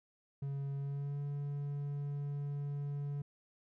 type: tone with pitch glide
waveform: triangle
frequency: 139.2 to 143.2 Hz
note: C#3 to D3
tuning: +8 to -43 cents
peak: -34 dBFS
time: 0.42-3.22 s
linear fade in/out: 5 ms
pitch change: +49 cents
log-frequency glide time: 0.77-1.2 s
effects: none